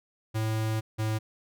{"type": "tone pair in turn", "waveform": "square", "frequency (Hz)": [110, 109.24], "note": ["A2", "A2"], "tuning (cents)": [0, -12], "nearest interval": "unison", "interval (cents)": 12, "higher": "first", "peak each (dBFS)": -27, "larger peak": "neither", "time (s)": [[0.34, 0.81], [0.98, 1.19]], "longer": "first", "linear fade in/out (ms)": 20, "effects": []}